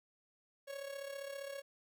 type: tone with amplitude modulation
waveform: 45% pulse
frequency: 554.4 Hz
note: C#5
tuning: in tune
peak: -40 dBFS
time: 0.67-1.62 s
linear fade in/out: 20 ms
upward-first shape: sine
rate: 35.1 Hz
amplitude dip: 65%
effects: none